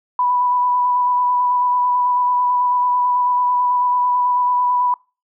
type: tone with vibrato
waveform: sine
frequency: 987.8 Hz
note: B5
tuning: in tune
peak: -14 dBFS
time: 0.19-4.94 s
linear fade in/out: 2 ms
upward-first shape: square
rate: 9.1 Hz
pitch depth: 11 cents each way
effects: noise-tail reverb RT60 0.3 s tail -23 dB re dry